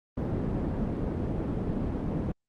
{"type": "low-pass noise", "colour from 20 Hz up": "white", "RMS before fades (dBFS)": -30, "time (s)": [0.17, 2.32], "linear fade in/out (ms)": 5, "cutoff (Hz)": 280, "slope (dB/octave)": 12, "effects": ["Opus 32 kbps"]}